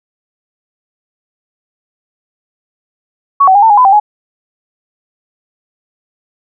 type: tone with pitch steps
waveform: sine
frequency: 1118 / 758 / 813 / 896 / 825 / 1005 / 781 / 838 Hz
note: C#6 / F#5 / G#5 / A5 / G#5 / B5 / G5 / G#5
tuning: +14 / +42 / -37 / +31 / -12 / +30 / -7 / +15 cents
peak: -3 dBFS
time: 3.4-4 s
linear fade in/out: 10 ms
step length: 75 ms
effects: none